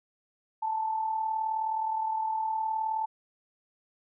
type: tone with amplitude modulation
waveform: sine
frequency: 880 Hz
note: A5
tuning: in tune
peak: -25 dBFS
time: 0.62-3.06 s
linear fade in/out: 10 ms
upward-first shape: sine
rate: 39.3 Hz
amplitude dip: 50%
effects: none